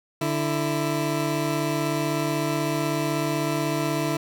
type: tone pair together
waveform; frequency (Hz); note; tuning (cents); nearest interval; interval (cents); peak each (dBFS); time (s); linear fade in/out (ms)
20% pulse; 147.58 / 331.3; D3 / E4; +9 / +9; octave + major second; 1400; -21 / -21; 0.21-4.17; 5
effects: none